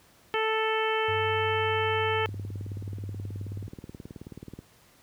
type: harmonic tone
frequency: 440 Hz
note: A4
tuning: in tune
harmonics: 1 / 2 / 3 / 4 / 5 / 6 / 7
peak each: -28 / -31 / -33 / -34 / -35 / -36 / -36 dBFS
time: 0.34-2.26 s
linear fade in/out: 0 ms
type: tone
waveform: sine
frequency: 99.6 Hz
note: G2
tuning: 28 cents sharp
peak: -33 dBFS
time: 1.08-3.67 s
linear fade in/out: 5 ms
type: click train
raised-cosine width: 3 ms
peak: -27 dBFS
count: 44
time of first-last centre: 2.29-4.589 s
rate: 18.7 Hz
effects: pink hiss -59 dBFS RMS until 5.02 s + high-pass 60 Hz 12 dB/octave